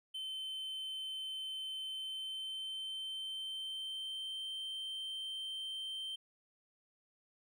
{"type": "tone with pitch glide", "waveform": "triangle", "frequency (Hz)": [3080, 3123], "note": ["G7", "G7"], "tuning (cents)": [-31, -7], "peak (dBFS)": -38, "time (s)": [0.14, 6.16], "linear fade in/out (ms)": 10, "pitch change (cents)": 24, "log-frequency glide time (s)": [1.83, 4.47], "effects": []}